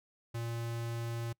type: tone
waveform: square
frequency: 116.54 Hz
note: A#2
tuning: in tune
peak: -36 dBFS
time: 0.34-1.33 s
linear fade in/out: 10 ms
effects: noise-tail reverb RT60 0.1 s tail -25 dB re dry